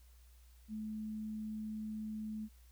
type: tone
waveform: sine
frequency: 215.9 Hz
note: A3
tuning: 33 cents flat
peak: -39 dBFS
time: 0.68-2.49 s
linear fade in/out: 50 ms
effects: added 60 Hz sine -58 dBFS peak until 2.71 s + white hiss -70 dBFS RMS until 2.71 s